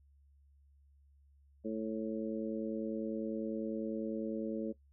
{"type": "harmonic tone", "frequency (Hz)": 110, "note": "A2", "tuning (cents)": 0, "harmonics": [2, 3, 4, 5], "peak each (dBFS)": [-38, -40, -41, -42], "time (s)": [1.64, 4.73], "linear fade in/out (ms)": 20, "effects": ["noise-tail reverb RT60 0.1 s tail -18 dB re dry", "added 70 Hz sine -62 dBFS peak until 4.92 s"]}